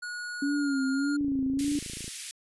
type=tone with pitch glide; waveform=square; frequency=1452 to 1415.6 Hz; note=F#6 to F6; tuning=-33 to +23 cents; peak=-35 dBFS; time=0.02-1.17 s; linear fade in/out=10 ms; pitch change=-44 cents; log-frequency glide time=0.47-0.69 s
type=tone with vibrato; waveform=sine; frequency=277.2 Hz; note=C#4; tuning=in tune; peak=-25 dBFS; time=0.42-1.79 s; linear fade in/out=5 ms; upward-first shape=sine; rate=1.7 Hz; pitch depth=80 cents each way
type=click train; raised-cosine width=3 ms; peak=-29 dBFS; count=25; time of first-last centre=1.21-2.08 s; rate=27.6 Hz
type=high-pass noise; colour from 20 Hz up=white; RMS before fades=-37 dBFS; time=1.59-2.31 s; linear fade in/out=0 ms; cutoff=2000 Hz; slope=24 dB/octave
effects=resampled to 24000 Hz